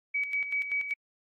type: tone with tremolo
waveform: sine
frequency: 2274 Hz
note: C#7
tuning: 44 cents sharp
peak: -26 dBFS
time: 0.14-0.94 s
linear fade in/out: 10 ms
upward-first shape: square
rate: 5.2 Hz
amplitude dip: 60%
effects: AAC 48 kbps